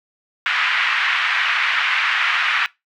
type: band-pass noise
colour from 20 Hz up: white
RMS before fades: -19 dBFS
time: 0.46-2.66 s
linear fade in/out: 0 ms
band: 1200 to 2600 Hz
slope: 24 dB/octave
effects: noise-tail reverb RT60 0.2 s tail -21 dB re dry